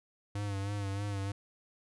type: tone with vibrato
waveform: square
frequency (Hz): 100.3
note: G2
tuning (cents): +40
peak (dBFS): -34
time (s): 0.35-1.32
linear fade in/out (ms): 5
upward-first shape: sine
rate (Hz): 3.2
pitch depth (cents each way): 46
effects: resampled to 24000 Hz